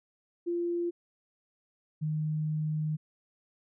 sine tone pair in turn, 345.4 / 154.16 Hz, F4 / D#3, -19 / -16 cents, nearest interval octave + major second, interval 1397 cents, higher first, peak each -28 dBFS, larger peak neither, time 0.46-0.91 / 2.01-2.97 s, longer second, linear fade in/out 20 ms, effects none

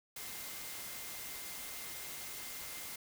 sine tone in noise, 2093 Hz, C7, in tune, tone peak -55 dBFS, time 0.16-2.96 s, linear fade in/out 5 ms, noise white, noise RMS -45 dBFS, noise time 0.16-2.96 s, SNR -13 dB, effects none

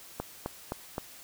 click train, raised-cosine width 1 ms, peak -18 dBFS, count 4, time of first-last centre 0.2-0.981 s, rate 3.84 Hz, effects white hiss -50 dBFS RMS until 1.23 s

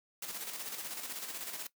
white noise with tremolo, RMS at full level -40 dBFS, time 0.22-1.67 s, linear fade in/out 5 ms, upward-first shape square, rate 16 Hz, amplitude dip 45%, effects noise-tail reverb RT60 0.1 s tail -18 dB re dry + high-pass 200 Hz 12 dB/octave

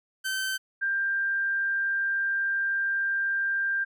sawtooth / sine tone pair in turn, 1543 / 1588.2 Hz, G6 / G6, -28 / +22 cents, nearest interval unison, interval 50 cents, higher second, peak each -24 dBFS, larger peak neither, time 0.24-0.58 / 0.81-3.85 s, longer second, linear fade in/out 20 ms, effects none

